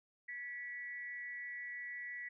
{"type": "tone with amplitude modulation", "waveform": "sine", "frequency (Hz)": 1951, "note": "B6", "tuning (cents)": -22, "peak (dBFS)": -39, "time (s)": [0.28, 2.29], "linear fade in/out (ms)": 10, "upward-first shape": "sine", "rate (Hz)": 259, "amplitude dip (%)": 65, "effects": []}